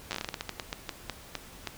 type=slowing click train; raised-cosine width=0.2 ms; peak=-15 dBFS; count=18; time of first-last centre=0.11-1.673 s; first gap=9 ms; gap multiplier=1.25; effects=pink hiss -49 dBFS RMS until 1.77 s